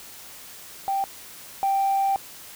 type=tone pair in turn; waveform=sine; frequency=784 / 784 Hz; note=G5 / G5; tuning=0 / 0 cents; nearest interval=unison; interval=0 cents; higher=neither; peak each=-21 / -18 dBFS; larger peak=second; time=0.88-1.04 / 1.63-2.16 s; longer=second; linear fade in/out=0 ms; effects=tanh soft clip ceiling -16 dBFS + white hiss -43 dBFS RMS until 2.55 s